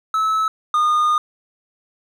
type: tone pair in turn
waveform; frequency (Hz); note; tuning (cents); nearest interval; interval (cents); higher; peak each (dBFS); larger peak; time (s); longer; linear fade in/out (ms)
triangle; 1300 / 1222.4; E6 / D#6; -24 / -31; minor second; 107; first; -14 / -12; second; 0.14-0.48 / 0.74-1.18; second; 2
effects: none